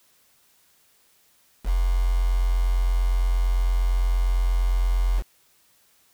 sine tone with quantisation, 44.36 Hz, F1, 28 cents sharp, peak -18 dBFS, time 1.64-5.23 s, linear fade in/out 50 ms, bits 6, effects white hiss -61 dBFS RMS until 6.13 s

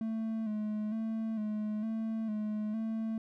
triangle tone with vibrato, 217.5 Hz, A3, 20 cents flat, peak -30 dBFS, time 0.01-3.18 s, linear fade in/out 2 ms, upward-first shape square, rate 1.1 Hz, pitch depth 39 cents each way, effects none

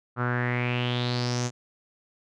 sawtooth tone with low-pass filter sweep, 122.6 Hz, B2, 12 cents flat, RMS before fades -27 dBFS, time 0.16-1.51 s, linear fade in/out 50 ms, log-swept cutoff 1300 to 6800 Hz, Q 5.6, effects none

